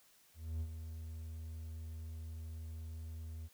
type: tone with ADSR envelope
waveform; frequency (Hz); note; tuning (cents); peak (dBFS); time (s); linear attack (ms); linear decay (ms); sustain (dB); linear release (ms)
triangle; 80.4; E2; -43; -33; 0.34-3.49; 270; 59; -8; 36
effects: white hiss -67 dBFS RMS until 3.53 s